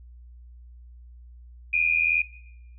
sine tone pair together, 2400 / 2482 Hz, D7 / D#7, +37 / -5 cents, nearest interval minor second, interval 58 cents, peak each -23 dBFS, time 1.73-2.22 s, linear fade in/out 5 ms, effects noise-tail reverb RT60 0.9 s tail -18 dB re dry + added 60 Hz sine -44 dBFS peak until 2.78 s

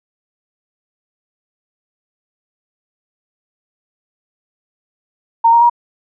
sine tone with pitch steps, 920 / 935.5 / 951.3 Hz, A#5 / A#5 / A#5, -23 / +6 / +35 cents, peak -6 dBFS, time 5.44-5.698 s, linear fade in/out 10 ms, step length 86 ms, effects none

